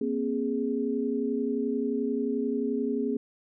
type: tone cluster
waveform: sine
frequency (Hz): 236 / 267.4 / 415.2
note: A#3 / C4 / G#4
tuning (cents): +22 / +38 / 0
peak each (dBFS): -30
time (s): 0.01-3.17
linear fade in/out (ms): 5
effects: none